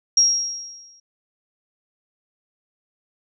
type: tone with exponential decay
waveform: sine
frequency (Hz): 5610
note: F8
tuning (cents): +7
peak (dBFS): -10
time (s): 0.17-1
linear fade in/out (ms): 5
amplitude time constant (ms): 180
effects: none